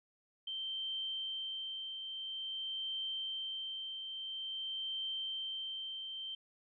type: tone with tremolo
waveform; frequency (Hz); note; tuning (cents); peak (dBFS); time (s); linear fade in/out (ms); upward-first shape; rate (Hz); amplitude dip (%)
sine; 3126; G7; -6; -36; 0.47-6.35; 5; triangle; 0.49; 45
effects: none